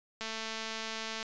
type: click train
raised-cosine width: 0.2 ms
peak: -21 dBFS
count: 227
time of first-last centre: 0.21-1.228 s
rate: 222 Hz
effects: resampled to 16000 Hz